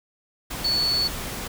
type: tone in noise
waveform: sine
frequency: 4435 Hz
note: C#8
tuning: in tune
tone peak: -20 dBFS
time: 0.64-1.08 s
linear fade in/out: 10 ms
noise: pink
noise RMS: -32 dBFS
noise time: 0.5-1.48 s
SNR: +9 dB
effects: none